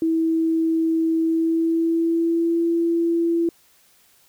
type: tone with pitch glide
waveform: sine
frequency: 325.2 to 336.3 Hz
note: E4 to E4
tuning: -23 to +35 cents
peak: -17 dBFS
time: 0.02-3.49 s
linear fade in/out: 2 ms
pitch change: +58 cents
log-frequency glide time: 1.2-2.63 s
effects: white hiss -57 dBFS RMS until 4.28 s